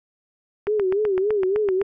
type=click train; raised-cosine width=0.5 ms; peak=-15 dBFS; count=10; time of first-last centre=0.67-1.815 s; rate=7.86 Hz
type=tone with vibrato; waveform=sine; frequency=399 Hz; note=G4; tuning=31 cents sharp; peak=-18 dBFS; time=0.67-1.83 s; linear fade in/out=10 ms; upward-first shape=sine; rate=3.5 Hz; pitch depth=130 cents each way
effects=none